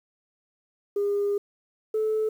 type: tone pair in turn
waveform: sine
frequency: 405.8 / 434.6 Hz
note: G#4 / A4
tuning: -40 / -21 cents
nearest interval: minor second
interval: 119 cents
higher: second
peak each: -21 dBFS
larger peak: neither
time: 0.96-1.38 / 1.94-2.29 s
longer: first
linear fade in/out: 5 ms
effects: tanh soft clip ceiling -19 dBFS + 9-bit